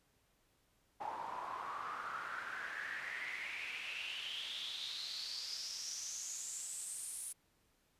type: noise with band-pass filter sweep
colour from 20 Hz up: pink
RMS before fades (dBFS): -44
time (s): 1-7.33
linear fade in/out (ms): 10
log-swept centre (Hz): 840 to 10000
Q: 6.7
effects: pink hiss -75 dBFS RMS until 7.99 s + resampled to 32000 Hz